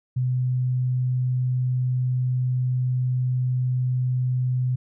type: tone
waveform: sine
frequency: 126.6 Hz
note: B2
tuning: 43 cents sharp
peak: -20 dBFS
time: 0.16-4.76 s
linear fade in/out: 10 ms
effects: none